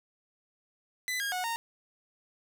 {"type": "tone with pitch steps", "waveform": "sawtooth", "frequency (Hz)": [2004, 1628, 732, 923], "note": ["B6", "G#6", "F#5", "A#5"], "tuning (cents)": [25, -35, -19, -17], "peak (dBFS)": -27, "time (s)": [1.08, 1.56], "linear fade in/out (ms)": 0, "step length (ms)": 120, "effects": []}